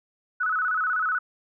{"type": "tone with vibrato", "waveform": "sine", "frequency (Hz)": 1378, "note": "F6", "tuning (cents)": -24, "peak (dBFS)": -22, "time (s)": [0.4, 1.19], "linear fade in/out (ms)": 10, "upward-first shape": "square", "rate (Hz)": 16, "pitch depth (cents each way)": 120, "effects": []}